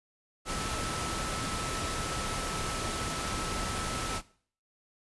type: tone in noise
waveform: sine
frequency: 1310 Hz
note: E6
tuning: 11 cents flat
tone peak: -38 dBFS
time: 0.45-4.22 s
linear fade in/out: 50 ms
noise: pink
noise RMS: -34 dBFS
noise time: 0.45-4.22 s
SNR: -7 dB
effects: noise-tail reverb RT60 0.5 s tail -19 dB re dry + resampled to 24000 Hz